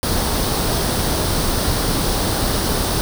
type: noise with comb filter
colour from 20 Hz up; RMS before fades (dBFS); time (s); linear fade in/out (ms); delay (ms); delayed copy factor
pink; -19; 0.03-3.01; 0; 0.21; +0.5
effects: none